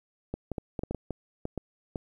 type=clicks; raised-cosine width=2 ms; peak=-19 dBFS; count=11; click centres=0.34 / 0.517 / 0.582 / 0.792 / 0.835 / 0.91 / 0.947 / 1.107 / 1.454 / 1.577 / 1.958 s; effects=10-bit